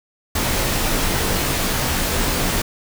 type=noise with comb filter; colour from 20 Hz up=pink; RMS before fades=-20 dBFS; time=0.35-2.62 s; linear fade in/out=5 ms; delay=19 ms; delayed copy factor=-0.55; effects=none